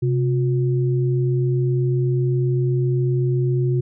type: tone pair together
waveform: sine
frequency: 130.81 / 358.6 Hz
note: C3 / F4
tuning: 0 / +46 cents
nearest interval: octave + perfect fourth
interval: 1746 cents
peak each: -17 / -24 dBFS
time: 0.02-3.81 s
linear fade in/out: 10 ms
effects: none

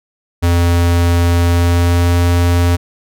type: tone with pitch glide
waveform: square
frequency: 86.2 to 87.05 Hz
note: F2 to F2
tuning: -22 to -5 cents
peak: -10 dBFS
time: 0.42-2.77 s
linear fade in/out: 20 ms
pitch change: +17 cents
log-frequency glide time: 1.43-2.21 s
effects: none

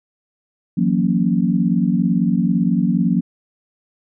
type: chord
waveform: sine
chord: F# dominant seventh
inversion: third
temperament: equal with one note detuned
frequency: 164.81 / 182.66 / 233.1 / 277.2 Hz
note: E3 / F#3 / A#3 / C#4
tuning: 0 / -22 / 0 / 0 cents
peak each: -22 / -17 / -19 / -23 dBFS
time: 0.77-3.21 s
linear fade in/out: 10 ms
effects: none

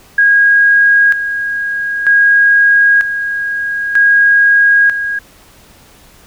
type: tone with tremolo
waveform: sine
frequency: 1638 Hz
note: G#6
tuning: 24 cents flat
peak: -5 dBFS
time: 0.18-5.19 s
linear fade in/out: 5 ms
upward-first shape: square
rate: 0.53 Hz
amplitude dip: 65%
effects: pink hiss -43 dBFS RMS until 6.26 s

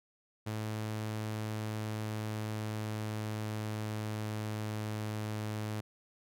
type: tone with pitch glide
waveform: sawtooth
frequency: 108.3 to 107.18 Hz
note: A2 to A2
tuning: -27 to -45 cents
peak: -31 dBFS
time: 0.46-5.81 s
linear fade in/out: 10 ms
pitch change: -18 cents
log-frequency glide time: 1.24-5.03 s
effects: none

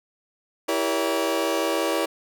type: chord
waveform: 30% pulse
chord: E diminished seventh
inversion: none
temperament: just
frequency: 329.6 / 395.6 / 474.7 / 569.6 Hz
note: E4 / G4 / Bb4 / Db5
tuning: 0 / +16 / +31 / +47 cents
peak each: -24 / -27 / -26 / -24 dBFS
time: 0.68-2.06 s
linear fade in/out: 10 ms
effects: none

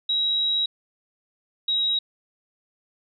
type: tone pair in turn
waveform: sine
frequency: 3849 / 3827 Hz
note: B7 / A#7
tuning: -45 / +45 cents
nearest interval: unison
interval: 10 cents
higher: first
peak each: -20 dBFS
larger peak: neither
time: 0.09-0.66 / 1.68-1.99 s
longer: first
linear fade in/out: 5 ms
effects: none

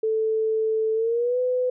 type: tone with pitch glide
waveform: sine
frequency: 440 to 502.5 Hz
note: A4 to B4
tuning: 0 to +30 cents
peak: -20 dBFS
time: 0.03-1.7 s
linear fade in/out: 5 ms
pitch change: +230 cents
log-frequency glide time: 0.94-1.39 s
effects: none

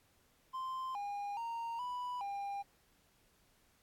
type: tone with pitch steps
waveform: triangle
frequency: 1042 / 812 / 926 / 988 / 801 Hz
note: C6 / G#5 / A#5 / B5 / G5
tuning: -7 / -39 / -12 / 0 / +37 cents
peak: -36 dBFS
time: 0.53-2.63 s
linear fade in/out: 20 ms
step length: 420 ms
effects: pink hiss -71 dBFS RMS until 3.82 s + AAC 64 kbps

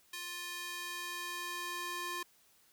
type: tone with high-pass filter sweep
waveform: square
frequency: 351.3 Hz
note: F4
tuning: 10 cents sharp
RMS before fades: -41 dBFS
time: 0.13-2.23 s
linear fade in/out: 5 ms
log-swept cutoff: 2100 to 900 Hz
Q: 0.84
effects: white hiss -67 dBFS RMS until 2.72 s

